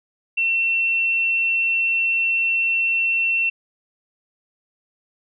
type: tone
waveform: sine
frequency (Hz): 2704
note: E7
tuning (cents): +43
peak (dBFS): -17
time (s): 0.37-3.5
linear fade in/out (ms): 10
effects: none